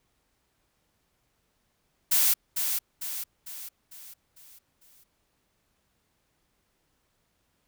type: noise with echo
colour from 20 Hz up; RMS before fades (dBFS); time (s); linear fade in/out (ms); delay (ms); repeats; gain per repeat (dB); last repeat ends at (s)
blue; -22; 2.11-2.34; 10; 450; 6; -6; 5.04
effects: pink hiss -73 dBFS RMS until 7.67 s